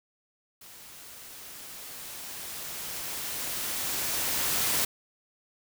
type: noise with level ramp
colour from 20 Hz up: white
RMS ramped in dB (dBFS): -49 to -26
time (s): 0.61-4.85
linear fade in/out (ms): 5
effects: none